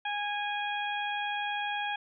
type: harmonic tone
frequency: 824 Hz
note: G#5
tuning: 14 cents flat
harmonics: 1 / 2 / 3 / 4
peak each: -33 / -36 / -38 / -39 dBFS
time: 0.05-1.96 s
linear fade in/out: 5 ms
effects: none